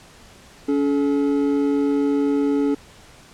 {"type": "tone pair together", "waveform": "triangle", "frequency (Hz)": [282.7, 430], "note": ["C#4", "A4"], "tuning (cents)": [34, -40], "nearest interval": "perfect fifth", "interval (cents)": 726, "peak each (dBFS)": [-16, -21], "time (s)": [0.68, 2.75], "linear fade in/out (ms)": 10, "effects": ["pink hiss -47 dBFS RMS until 3.33 s", "low-pass 9000 Hz 12 dB/octave"]}